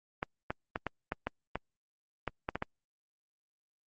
clicks, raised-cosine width 0.5 ms, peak -17 dBFS, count 11, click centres 0.229 / 0.505 / 0.759 / 0.867 / 1.121 / 1.27 / 1.556 / 2.277 / 2.489 / 2.556 / 2.624 s, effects Opus 24 kbps

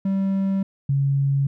triangle / sine tone pair in turn, 194 / 138.65 Hz, G3 / C#3, -18 / +1 cents, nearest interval tritone, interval 581 cents, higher first, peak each -17 dBFS, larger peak neither, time 0.05-0.63 / 0.89-1.47 s, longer neither, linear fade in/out 5 ms, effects none

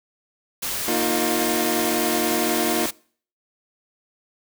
white noise, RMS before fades -27 dBFS, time 0.62-2.91 s, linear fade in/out 10 ms
25% pulse chord, Bb suspended fourth, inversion none, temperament equal with one note detuned, 233.1 / 311.1 / 355.1 Hz, Bb3 / Eb4 / F4, 0 / 0 / +29 cents, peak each -23 / -22 / -21 dBFS, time 0.88-2.86 s, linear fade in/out 2 ms
effects noise-tail reverb RT60 0.5 s tail -24 dB re dry

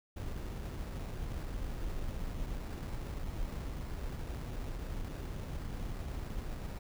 brown noise with sample-and-hold, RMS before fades -39 dBFS, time 0.16-6.79 s, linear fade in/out 10 ms, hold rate 3150 Hz, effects none

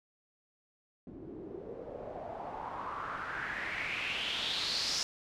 white noise with low-pass filter sweep, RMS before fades -38 dBFS, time 1.07-5.03 s, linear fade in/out 0 ms, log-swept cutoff 280 to 5400 Hz, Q 4.6, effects none

